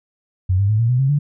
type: tone with pitch steps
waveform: sine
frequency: 92.5 / 99.71 / 107.49 / 115.87 / 124.91 / 134.65 / 145.15 Hz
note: F#2 / G2 / A2 / A#2 / B2 / C#3 / D3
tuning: 0 / +30 / -40 / -10 / +20 / -50 / -20 cents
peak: -13 dBFS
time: 0.49-1.19 s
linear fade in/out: 10 ms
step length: 100 ms
effects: none